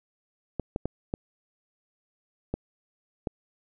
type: clicks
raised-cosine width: 2 ms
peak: -15 dBFS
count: 6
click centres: 0.597 / 0.761 / 0.856 / 1.139 / 2.54 / 3.272 s
effects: none